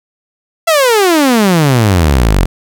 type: exponential sweep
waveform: sawtooth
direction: down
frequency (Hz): 682 to 41.2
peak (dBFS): -3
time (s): 0.67-2.46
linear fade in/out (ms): 10
effects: none